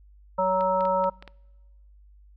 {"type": "harmonic tone", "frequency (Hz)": 187.1, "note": "F#3", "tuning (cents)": 20, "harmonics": [1, 3, 5, 7], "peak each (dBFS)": [-34, -24, -24, -30], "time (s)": [0.38, 1.1], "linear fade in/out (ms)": 10}
{"type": "clicks", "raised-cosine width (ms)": 0.3, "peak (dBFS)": -26, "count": 6, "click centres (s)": [0.609, 0.808, 0.853, 1.041, 1.225, 1.277]}
{"effects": ["noise-tail reverb RT60 1.0 s tail -25 dB re dry", "added 50 Hz sine -50 dBFS peak until 2.36 s"]}